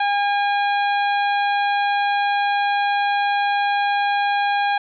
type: harmonic tone with a mistuned harmonic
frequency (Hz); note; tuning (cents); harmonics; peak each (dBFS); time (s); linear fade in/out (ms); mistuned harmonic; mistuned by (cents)
811; G#5; -41; 1 / 2 / 3 / 4 / 5; -18 / -24 / -29 / -32 / -37; 0-4.78; 5; 4; +38
effects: none